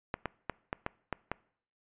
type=clicks; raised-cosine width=0.5 ms; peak=-17 dBFS; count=7; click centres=0.141 / 0.257 / 0.497 / 0.729 / 0.864 / 1.127 / 1.316 s; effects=noise-tail reverb RT60 0.6 s tail -23 dB re dry + resampled to 8000 Hz